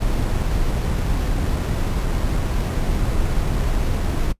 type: noise with sample-and-hold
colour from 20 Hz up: brown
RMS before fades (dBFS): -20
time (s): 0-4.33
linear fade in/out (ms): 20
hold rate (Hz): 8820
effects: noise-tail reverb RT60 0.1 s tail -21 dB re dry + resampled to 32000 Hz